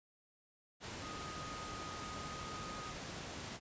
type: tone in noise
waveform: sine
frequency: 1244.5 Hz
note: D#6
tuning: in tune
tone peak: -47 dBFS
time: 1-2.95 s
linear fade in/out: 50 ms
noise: pink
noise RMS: -45 dBFS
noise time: 0.8-3.6 s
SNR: -5 dB
effects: high-pass 60 Hz 12 dB/octave + resampled to 16000 Hz